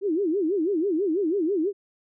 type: tone with vibrato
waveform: sine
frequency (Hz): 356.7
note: F4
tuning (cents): +37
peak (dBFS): -21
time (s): 0.01-1.73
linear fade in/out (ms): 50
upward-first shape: sine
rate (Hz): 6.1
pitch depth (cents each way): 260
effects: none